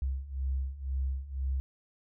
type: beating tone pair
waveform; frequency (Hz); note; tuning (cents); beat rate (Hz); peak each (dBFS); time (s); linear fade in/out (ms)
sine; 65.41 / 67.41; C2 / C#2; 0 / -48; 2; -35 / -32; 0.02-1.6; 0
effects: none